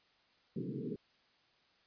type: band-pass noise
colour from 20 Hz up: pink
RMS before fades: -40 dBFS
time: 0.56-0.96 s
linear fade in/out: 5 ms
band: 130 to 450 Hz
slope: 96 dB/octave
effects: white hiss -70 dBFS RMS until 1.86 s + resampled to 11025 Hz